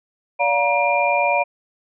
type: tone cluster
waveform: sine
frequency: 577 / 706 / 948 / 2394 Hz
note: D5 / F5 / A#5 / D7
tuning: -31 / +19 / +29 / +33 cents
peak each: -21 dBFS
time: 0.39-1.44 s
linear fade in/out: 20 ms
effects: none